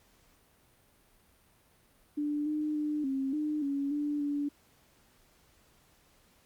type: tone with pitch steps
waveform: sine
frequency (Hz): 294.9 / 303.5 / 299.9 / 268.8 / 302.3 / 279.8 / 293.5 / 288.4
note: D4 / D#4 / D4 / C4 / D#4 / C#4 / D4 / D4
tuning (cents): +7 / -43 / +36 / +47 / -50 / +16 / -1 / -31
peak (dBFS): -29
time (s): 2.17-4.49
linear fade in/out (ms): 10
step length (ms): 290
effects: pink hiss -65 dBFS RMS until 6.45 s + Opus 48 kbps